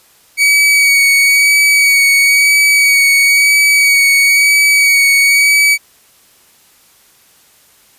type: tone with vibrato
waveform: 40% pulse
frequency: 2257 Hz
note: C#7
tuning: 31 cents sharp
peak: -6 dBFS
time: 0.37-5.78 s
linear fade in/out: 50 ms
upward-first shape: sine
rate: 1 Hz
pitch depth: 21 cents each way
effects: white hiss -48 dBFS RMS until 7.98 s + resampled to 32000 Hz